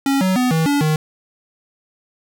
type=tone with pitch steps; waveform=square; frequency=274.6 / 187.2 / 250.8 / 161.1 / 286 / 154.9 Hz; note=C#4 / F#3 / B3 / E3 / D4 / D#3; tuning=-16 / +20 / +27 / -39 / -46 / -7 cents; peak=-15 dBFS; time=0.06-0.96 s; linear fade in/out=2 ms; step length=150 ms; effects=none